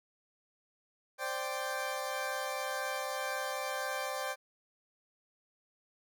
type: chord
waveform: 20% pulse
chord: C suspended second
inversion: none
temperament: equal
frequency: 523.3 / 587.3 / 784 Hz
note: C5 / D5 / G5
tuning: 0 / 0 / 0 cents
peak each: -34 dBFS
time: 1.18-4.36 s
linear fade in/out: 50 ms
effects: none